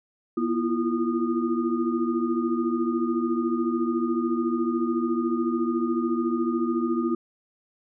sine tone cluster, 241.1 / 331.1 / 345 / 1227 Hz, B3 / E4 / F4 / D#6, -41 / +8 / -21 / -25 cents, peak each -26 / -27 / -28 / -34 dBFS, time 0.37-7.15 s, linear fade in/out 5 ms, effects none

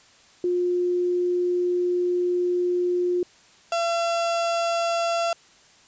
sine / 35% pulse tone pair in turn, 355.9 / 677.7 Hz, F4 / E5, +33 / +48 cents, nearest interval major seventh, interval 1115 cents, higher second, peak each -20 dBFS, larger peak neither, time 0.44-3.23 / 3.72-5.33 s, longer first, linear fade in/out 2 ms, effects white hiss -54 dBFS RMS until 5.87 s + resampled to 16000 Hz

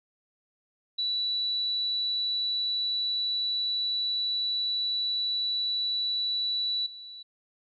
sine tone with level steps, 3946 Hz, B7, 2 cents flat, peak -26 / -41 dBFS, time 0.98-7.23 s, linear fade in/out 10 ms, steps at 6.86 s, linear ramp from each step 5 ms, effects none

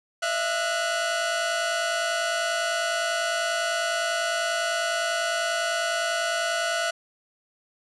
sawtooth tone cluster, 622 / 672 / 1467 Hz, D#5 / E5 / F#6, -1 / +33 / -15 cents, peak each -30 / -23 / -24 dBFS, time 0.22-6.91 s, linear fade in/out 10 ms, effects resampled to 22050 Hz + 9-bit

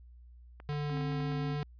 clicks, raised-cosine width 0.5 ms, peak -34 dBFS, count 8, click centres 0.601 / 0.728 / 0.897 / 0.972 / 1.01 / 1.122 / 1.204 / 1.32 s
square tone, 147.1 Hz, D3, 3 cents sharp, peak -33 dBFS, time 0.69-1.63 s, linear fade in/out 0 ms
triangle tone with vibrato, 264.7 Hz, C4, 20 cents sharp, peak -36 dBFS, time 0.89-1.57 s, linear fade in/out 50 ms, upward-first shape sine, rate 5.7 Hz, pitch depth 25 cents each way
effects added 60 Hz sine -51 dBFS peak until 1.79 s + resampled to 11025 Hz

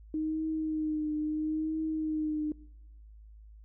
sine tone with vibrato, 310 Hz, D#4, 6 cents flat, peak -29 dBFS, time 0.14-2.52 s, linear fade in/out 2 ms, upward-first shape triangle, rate 0.75 Hz, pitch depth 40 cents each way, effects noise-tail reverb RT60 1.0 s tail -23 dB re dry + added 53 Hz sine -49 dBFS peak until 3.64 s

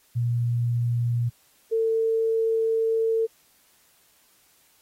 sine tone pair in turn, 119.3 / 449.3 Hz, A#2 / A4, +41 / +36 cents, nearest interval octave + major seventh, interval 2295 cents, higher second, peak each -21 / -20 dBFS, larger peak second, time 0.15-1.3 / 1.71-3.27 s, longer second, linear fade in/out 20 ms, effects white hiss -61 dBFS RMS until 4.81 s + AAC 48 kbps

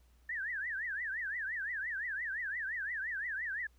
sine tone with vibrato, 1748 Hz, A6, 12 cents flat, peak -35 dBFS, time 0.29-3.67 s, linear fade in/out 5 ms, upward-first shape triangle, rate 5.8 Hz, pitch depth 260 cents each way, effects added 60 Hz sine -62 dBFS peak until 3.78 s + pink hiss -73 dBFS RMS until 3.78 s

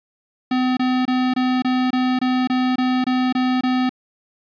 square tone bursts, 254.4 Hz, C4, 48 cents flat, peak -17 dBFS, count 12, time 0.51-3.894 s, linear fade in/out 5 ms, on 260 ms, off 24 ms, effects resampled to 11025 Hz + 9-bit

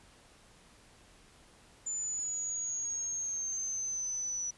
sine exponential sweep, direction down, 7070 to 5900 Hz, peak -33 dBFS, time 1.86-4.51 s, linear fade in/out 10 ms, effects pink hiss -60 dBFS RMS until 4.57 s + resampled to 24000 Hz

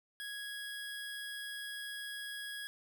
25% pulse tone, 1661.2 Hz, G#6, in tune, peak -37 dBFS, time 0.2-2.67 s, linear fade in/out 0 ms, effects none

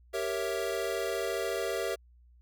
square chord, G diminished seventh, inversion none, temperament equal, 392 / 466.2 / 554.4 / 659.3 Hz, G4 / Bb4 / Db5 / Fb5, 0 / 0 / 0 / 0 cents, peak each -36 / -36 / -38 / -37 dBFS, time 0.13-1.96 s, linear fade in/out 20 ms, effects added 60 Hz sine -56 dBFS peak until 2.41 s

